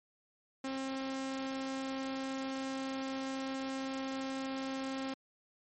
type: tone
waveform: sawtooth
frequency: 267 Hz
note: C4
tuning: 35 cents sharp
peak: -32 dBFS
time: 0.64-5.14 s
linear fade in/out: 5 ms
effects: MP3 32 kbps